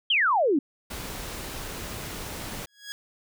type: exponential sweep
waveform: sine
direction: down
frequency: 3322 to 260 Hz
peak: -19 dBFS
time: 0.1-0.59 s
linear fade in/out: 5 ms
type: noise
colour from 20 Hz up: pink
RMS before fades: -36 dBFS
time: 0.9-2.66 s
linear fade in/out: 10 ms
type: tone with exponential growth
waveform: 15% pulse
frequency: 1661.2 Hz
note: G#6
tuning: in tune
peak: -25 dBFS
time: 2.67-2.92 s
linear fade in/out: 0 ms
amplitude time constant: 54 ms
effects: none